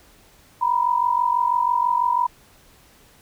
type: tone pair together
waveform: sine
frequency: 949 / 995.1 Hz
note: A#5 / B5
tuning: +31 / +13 cents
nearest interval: minor second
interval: 82 cents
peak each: -20 dBFS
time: 0.61-2.27 s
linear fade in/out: 10 ms
effects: pink hiss -53 dBFS RMS until 3.21 s